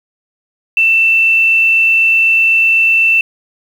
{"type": "tone with quantisation", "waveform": "sine", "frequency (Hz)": 2672, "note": "E7", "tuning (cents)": 23, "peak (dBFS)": -7, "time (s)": [0.77, 3.21], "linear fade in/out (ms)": 2, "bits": 6, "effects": []}